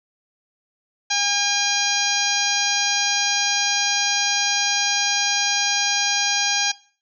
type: harmonic tone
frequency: 810 Hz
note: G#5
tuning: 43 cents flat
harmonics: 1 / 2 / 3 / 4 / 5 / 6 / 7 / 8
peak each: -27 / -27 / -27 / -27 / -27 / -27 / -27 / -27 dBFS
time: 1.1-6.72 s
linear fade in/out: 10 ms
effects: noise-tail reverb RT60 0.4 s tail -19 dB re dry